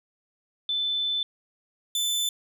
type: tone pair in turn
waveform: sine / sawtooth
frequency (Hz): 3520 / 3520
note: A7 / A7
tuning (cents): 0 / 0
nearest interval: unison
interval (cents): 0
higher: neither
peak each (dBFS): -24 / -21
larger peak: second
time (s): 0.69-1.23 / 1.95-2.29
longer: first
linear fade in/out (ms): 2
effects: none